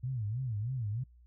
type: tone with vibrato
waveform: sine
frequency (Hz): 116.54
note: A#2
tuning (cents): 0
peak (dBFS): -32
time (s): 0.03-1.04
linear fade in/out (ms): 10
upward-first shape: sine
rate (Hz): 3.2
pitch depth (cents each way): 230
effects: noise-tail reverb RT60 0.1 s tail -26 dB re dry + added 60 Hz sine -56 dBFS peak until 1.26 s